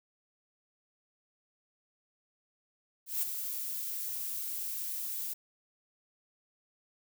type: noise with ADSR envelope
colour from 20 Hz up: violet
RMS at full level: -30 dBFS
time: 3.06-5.34 s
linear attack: 170 ms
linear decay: 3 ms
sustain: -7 dB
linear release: 11 ms
effects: none